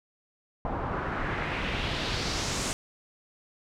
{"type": "noise with low-pass filter sweep", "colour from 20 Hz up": "pink", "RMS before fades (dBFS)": -31, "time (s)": [0.65, 2.73], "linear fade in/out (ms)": 0, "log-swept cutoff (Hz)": [910, 8100], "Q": 1.9, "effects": []}